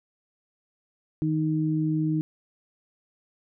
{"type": "tone pair together", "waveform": "sine", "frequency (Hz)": [157.22, 311.1], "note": ["D#3", "D#4"], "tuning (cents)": [18, 0], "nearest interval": "octave", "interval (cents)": 1182, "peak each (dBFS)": [-25, -25], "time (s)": [1.22, 2.21], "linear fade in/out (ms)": 0, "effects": []}